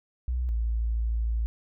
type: tone pair in turn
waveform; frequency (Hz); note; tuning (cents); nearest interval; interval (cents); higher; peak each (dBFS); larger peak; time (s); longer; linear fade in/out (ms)
sine; 61.74 / 56.53; B1 / A1; 0 / +48; major second; 152; first; -25 / -24; second; 0.28-0.49 / 0.49-1.46; second; 0
effects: none